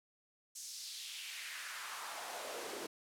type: noise with high-pass filter sweep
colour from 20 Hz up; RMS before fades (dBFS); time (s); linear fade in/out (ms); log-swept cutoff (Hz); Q
pink; -45; 0.55-2.87; 10; 6500 to 340; 2.1
effects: low-pass 12000 Hz 12 dB/octave